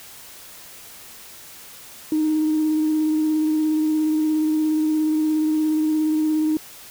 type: tone with vibrato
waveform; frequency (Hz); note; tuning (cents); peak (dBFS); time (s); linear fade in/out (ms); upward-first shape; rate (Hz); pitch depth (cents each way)
sine; 309.9; D#4; -7; -16; 2.12-6.57; 2; triangle; 17; 20
effects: tanh soft clip ceiling -13 dBFS + white hiss -42 dBFS RMS until 6.9 s